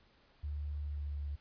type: tone with pitch glide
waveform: sine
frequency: 73.42 to 72.12 Hz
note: D2 to D2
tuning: 0 to -31 cents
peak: -36 dBFS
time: 0.43-1.36 s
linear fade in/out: 10 ms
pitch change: -31 cents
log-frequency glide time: 0.8-1.22 s
effects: pink hiss -67 dBFS RMS until 1.4 s + resampled to 11025 Hz